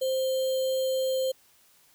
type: tone with sample-and-hold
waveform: sine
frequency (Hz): 523.3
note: C5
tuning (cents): 0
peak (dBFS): -24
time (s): 0.01-1.32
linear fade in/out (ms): 10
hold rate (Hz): 3675
effects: white hiss -61 dBFS RMS until 1.94 s